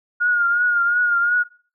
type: tone with vibrato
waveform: sine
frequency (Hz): 1425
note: F6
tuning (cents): +34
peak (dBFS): -15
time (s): 0.2-1.44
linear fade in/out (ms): 20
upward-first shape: triangle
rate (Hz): 2.8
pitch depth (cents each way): 53
effects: noise-tail reverb RT60 0.4 s tail -20 dB re dry